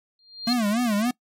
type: tone with exponential growth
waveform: sine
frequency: 4200 Hz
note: C8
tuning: 6 cents sharp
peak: -20 dBFS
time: 0.19-0.53 s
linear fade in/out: 2 ms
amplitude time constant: 72 ms
type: tone with vibrato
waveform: square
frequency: 224.4 Hz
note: A3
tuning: 34 cents sharp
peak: -21 dBFS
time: 0.47-1.11 s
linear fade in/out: 5 ms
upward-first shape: sine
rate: 3.6 Hz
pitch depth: 180 cents each way
effects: noise-tail reverb RT60 0.1 s tail -22 dB re dry + MP3 64 kbps